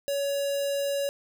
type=tone with notch filter; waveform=square; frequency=562 Hz; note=C#5; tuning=24 cents sharp; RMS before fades=-28 dBFS; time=0.08-1.09 s; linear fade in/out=0 ms; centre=1400 Hz; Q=1; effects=none